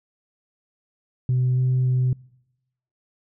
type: tone with pitch steps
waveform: sine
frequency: 126.7 / 128.1 / 127.3 Hz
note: B2 / C3 / C3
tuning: +45 / -36 / -47 cents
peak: -16 dBFS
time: 1.29-2.13 s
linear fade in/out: 2 ms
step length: 280 ms
effects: noise-tail reverb RT60 0.9 s tail -26 dB re dry + tanh soft clip ceiling -15 dBFS